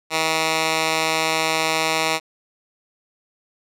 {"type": "tone with band-pass filter", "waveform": "10% pulse", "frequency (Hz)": 159.7, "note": "D#3", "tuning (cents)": 45, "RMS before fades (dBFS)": -21, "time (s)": [0.1, 2.2], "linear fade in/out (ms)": 50, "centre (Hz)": 3300, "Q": 0.54, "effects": []}